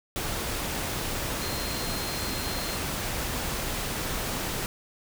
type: tone in noise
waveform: sine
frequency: 4186 Hz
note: C8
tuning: in tune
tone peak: -38 dBFS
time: 1.42-2.77 s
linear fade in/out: 0 ms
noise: pink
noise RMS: -31 dBFS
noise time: 0.16-4.66 s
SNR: -10 dB
effects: none